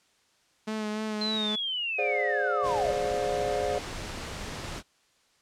sawtooth tone with vibrato, 214.7 Hz, A3, 42 cents flat, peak -26 dBFS, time 0.67-1.56 s, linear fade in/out 10 ms, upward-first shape sine, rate 3.4 Hz, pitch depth 25 cents each way
sine linear sweep, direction down, 4144 to 493.7 Hz, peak -28 dBFS, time 1.21-2.94 s, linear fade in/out 5 ms
triangle chord, D half-diminished seventh, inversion second, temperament equal with one note detuned, 415.3 / 523.3 / 587.3 / 715.6 Hz, Ab4 / C5 / D5 / F5, 0 / 0 / 0 / +42 cents, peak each -30 dBFS, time 1.98-3.79 s, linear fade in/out 10 ms
pink noise, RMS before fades -37 dBFS, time 2.62-4.83 s, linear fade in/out 50 ms
effects white hiss -66 dBFS RMS until 5.41 s + low-pass 7000 Hz 12 dB/octave

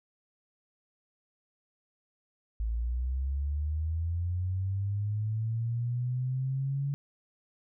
sine linear sweep, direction up, 54 to 141.7 Hz, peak -28 dBFS, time 2.6-6.94 s, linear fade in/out 0 ms, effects none

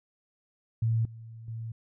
sine tone with level steps, 113.4 Hz, A#2, 47 cents flat, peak -23 / -42 / -34 dBFS, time 0.82-1.72 s, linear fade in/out 5 ms, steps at 1.05 / 1.48 s, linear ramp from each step 2 ms, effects none

